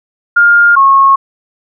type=tone pair in turn; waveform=sine; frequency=1410 / 1091.5 Hz; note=F6 / C#6; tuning=+16 / -27 cents; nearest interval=major third; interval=443 cents; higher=first; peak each=-3 dBFS; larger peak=neither; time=0.36-0.76 / 0.76-1.16 s; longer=neither; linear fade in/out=10 ms; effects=none